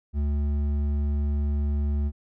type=tone with hard clipping; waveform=triangle; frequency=72.4 Hz; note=D2; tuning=24 cents flat; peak=-24 dBFS; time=0.13-2.12 s; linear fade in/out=50 ms; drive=11 dB; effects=none